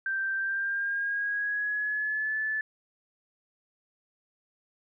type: tone with pitch glide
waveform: sine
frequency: 1568 to 1739.8 Hz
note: G6 to A6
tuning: 0 to -20 cents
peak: -27 dBFS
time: 0.06-2.61 s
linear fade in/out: 2 ms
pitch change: +180 cents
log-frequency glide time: 0.36-2.37 s
effects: none